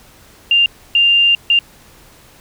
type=tone bursts at uneven times; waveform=sine; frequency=2794 Hz; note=F7; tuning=in tune; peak=-8 dBFS; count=3; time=0.51-0.66 / 0.95-1.35 / 1.5-1.59 s; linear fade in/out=2 ms; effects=pink hiss -45 dBFS RMS until 2.4 s